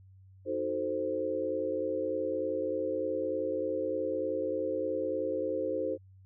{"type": "chord", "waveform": "sine", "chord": "D# diminished seventh", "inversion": "none", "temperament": "equal", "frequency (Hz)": [311.1, 370, 440, 523.3], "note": ["D#4", "F#4", "A4", "C5"], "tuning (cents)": [0, 0, 0, 0], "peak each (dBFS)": [-37, -38, -36, -32], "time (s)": [0.45, 5.98], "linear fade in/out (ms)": 50, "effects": ["added 95 Hz sine -53 dBFS peak until 6.25 s"]}